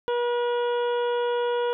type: harmonic tone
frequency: 481.7 Hz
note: B4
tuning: 43 cents flat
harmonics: 1 / 2 / 3 / 4 / 5 / 6 / 7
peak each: -23 / -30 / -36 / -47 / -49 / -42 / -42 dBFS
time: 0.08-1.73 s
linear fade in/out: 0 ms
effects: none